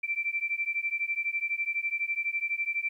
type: beating tone pair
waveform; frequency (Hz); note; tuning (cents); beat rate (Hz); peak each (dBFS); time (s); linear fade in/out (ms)
sine; 2337 / 2349; D7 / D7; -9 / 0; 12; -31; 0.03-2.89; 10
effects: 11-bit

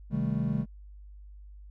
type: chord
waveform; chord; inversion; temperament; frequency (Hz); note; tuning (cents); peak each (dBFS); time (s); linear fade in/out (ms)
triangle; A half-diminished seventh; first; just; 132 / 158.4 / 198 / 220; C3 / Eb3 / G3 / A3; +16 / +31 / +18 / 0; -30; 0.1-0.66; 50
effects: added 50 Hz sine -45 dBFS peak until 1.7 s

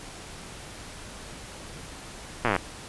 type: slowing click train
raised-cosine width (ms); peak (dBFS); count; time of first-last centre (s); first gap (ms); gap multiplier
0.5; -8; 13; 2.45-2.564; 8; 1.03
effects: pink hiss -42 dBFS RMS until 2.88 s + resampled to 24000 Hz

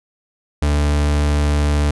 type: tone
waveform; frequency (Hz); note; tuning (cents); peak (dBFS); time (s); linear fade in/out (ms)
40% pulse; 73.42; D2; 0; -13; 0.62-1.91; 5
effects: resampled to 24000 Hz

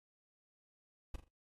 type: noise with echo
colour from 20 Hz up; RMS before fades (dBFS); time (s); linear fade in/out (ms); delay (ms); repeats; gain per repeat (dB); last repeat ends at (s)
brown; -38; 1.14-1.16; 5; 41; 3; -10; 1.283
effects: noise-tail reverb RT60 0.1 s tail -17 dB re dry + AAC 32 kbps

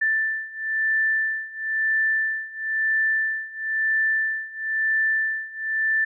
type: beating tone pair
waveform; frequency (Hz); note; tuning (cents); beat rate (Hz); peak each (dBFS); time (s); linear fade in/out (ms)
sine; 1767 / 1768; A6 / A6; +7 / +8; 1; -25 / -23; 0.01-6.05; 10
effects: none

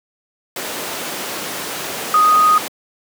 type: tone in noise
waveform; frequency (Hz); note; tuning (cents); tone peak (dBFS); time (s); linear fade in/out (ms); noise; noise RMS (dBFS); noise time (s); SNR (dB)
sine; 1244.5; D#6; 0; -9; 2.14-2.58; 2; pink; -24; 0.56-2.68; +12
effects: high-pass 300 Hz 12 dB/octave

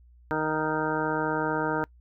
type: harmonic tone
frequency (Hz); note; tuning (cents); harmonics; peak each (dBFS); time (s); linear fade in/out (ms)
155.56; D#3; 0; 1 / 2 / 3 / 4 / 5 / 6 / 8 / 9 / 10; -36 / -31 / -31 / -35 / -37 / -31 / -37 / -35 / -35; 0.31-1.84; 0
effects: noise-tail reverb RT60 0.1 s tail -25 dB re dry + added 60 Hz sine -52 dBFS peak until 2 s

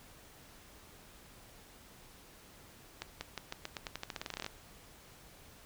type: accelerating click train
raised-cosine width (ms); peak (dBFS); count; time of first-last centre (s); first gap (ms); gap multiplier
0.2; -21; 20; 3.02-4.464; 190; 0.88
effects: pink hiss -57 dBFS RMS until 5.65 s

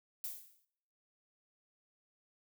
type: noise with exponential decay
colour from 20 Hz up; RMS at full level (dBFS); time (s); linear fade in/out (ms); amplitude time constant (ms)
violet; -38; 0.24-0.65; 1; 87
effects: noise-tail reverb RT60 0.8 s tail -24 dB re dry

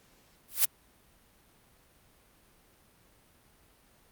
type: noise with exponential growth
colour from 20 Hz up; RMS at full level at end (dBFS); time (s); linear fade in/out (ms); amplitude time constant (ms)
blue; -18; 0.48-0.65; 5; 35
effects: pink hiss -63 dBFS RMS until 4.11 s + Opus 48 kbps

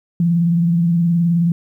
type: tone with vibrato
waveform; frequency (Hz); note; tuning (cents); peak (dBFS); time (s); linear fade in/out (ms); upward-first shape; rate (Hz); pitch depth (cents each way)
sine; 170; F3; -46; -12; 0.2-1.52; 2; triangle; 19; 60
effects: 9-bit

